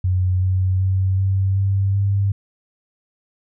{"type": "tone with pitch steps", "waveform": "sine", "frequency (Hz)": [91.9, 93.34, 94.81, 96.3, 97.82, 99.35], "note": ["F#2", "F#2", "F#2", "G2", "G2", "G2"], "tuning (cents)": [-11, 16, 43, -30, -3, 24], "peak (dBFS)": -15, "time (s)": [0.04, 2.32], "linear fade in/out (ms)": 5, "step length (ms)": 380, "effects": []}